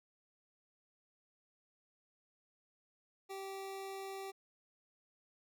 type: tone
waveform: 25% pulse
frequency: 388.4 Hz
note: G4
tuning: 16 cents flat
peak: -39 dBFS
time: 3.29-4.32 s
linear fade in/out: 20 ms
effects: none